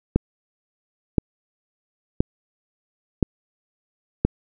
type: click train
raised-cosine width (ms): 3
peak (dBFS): -3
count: 5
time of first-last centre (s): 0.16-4.25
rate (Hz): 0.978
effects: none